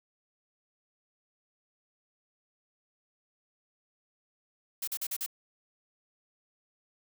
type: noise bursts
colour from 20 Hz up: blue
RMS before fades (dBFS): -34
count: 5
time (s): 4.82-5.263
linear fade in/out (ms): 5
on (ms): 55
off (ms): 42
effects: none